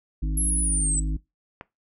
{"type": "harmonic tone", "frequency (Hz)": 52, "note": "G#1", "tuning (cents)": 3, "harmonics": [1, 3, 5, 6], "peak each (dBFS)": [-23, -33, -37, -39], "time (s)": [0.22, 1.17], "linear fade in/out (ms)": 10}
{"type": "linear sweep", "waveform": "sine", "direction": "down", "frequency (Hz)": [11250, 7902], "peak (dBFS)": -23, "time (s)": [0.37, 1], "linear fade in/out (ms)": 5}
{"type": "click", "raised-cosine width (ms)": 0.5, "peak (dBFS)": -21, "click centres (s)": 1.611}
{"effects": ["noise-tail reverb RT60 0.2 s tail -20 dB re dry"]}